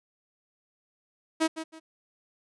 sawtooth tone with echo, 320.1 Hz, D#4, 49 cents sharp, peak -18 dBFS, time 1.4-1.48 s, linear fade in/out 20 ms, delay 160 ms, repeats 2, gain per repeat -11 dB, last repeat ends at 1.8 s, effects resampled to 24000 Hz

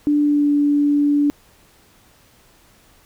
sine tone with pitch glide, 293.9 to 290 Hz, D4 to D4, +1 to -22 cents, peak -13 dBFS, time 0.07-1.3 s, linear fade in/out 0 ms, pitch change -23 cents, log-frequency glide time 0.2-0.51 s, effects pink hiss -53 dBFS RMS until 3.05 s

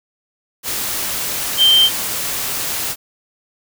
sine tone in noise, 3136 Hz, G7, in tune, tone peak -8 dBFS, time 1.57-1.9 s, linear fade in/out 50 ms, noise white, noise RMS -22 dBFS, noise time 0.63-2.96 s, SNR +11 dB, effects none

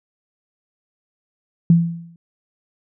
sine tone with exponential decay, 168.5 Hz, E3, 38 cents sharp, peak -6 dBFS, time 1.7-2.16 s, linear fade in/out 2 ms, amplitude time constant 100 ms, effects none

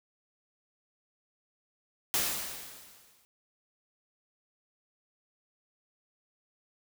white noise with exponential decay, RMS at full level -27 dBFS, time 2.14-3.25 s, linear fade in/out 0 ms, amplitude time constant 240 ms, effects none

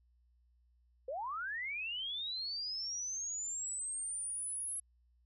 sine linear sweep, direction up, 487.9 to 10890 Hz, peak -37 dBFS, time 1.08-4.8 s, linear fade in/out 5 ms, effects added 60 Hz sine -67 dBFS peak until 5.25 s

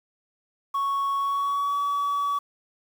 sine tone with pitch glide, 1109 to 1138.9 Hz, C#6 to C#6, 0 to +46 cents, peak -20 dBFS, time 0.74-2.39 s, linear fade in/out 10 ms, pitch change +46 cents, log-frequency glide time 1.17-1.78 s, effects tanh soft clip ceiling -22 dBFS + 8-bit

